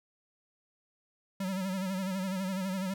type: tone with vibrato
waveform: square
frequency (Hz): 189.5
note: F#3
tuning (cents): +42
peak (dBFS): -32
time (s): 1.4-2.94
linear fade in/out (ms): 5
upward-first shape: sine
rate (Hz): 12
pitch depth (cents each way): 67
effects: none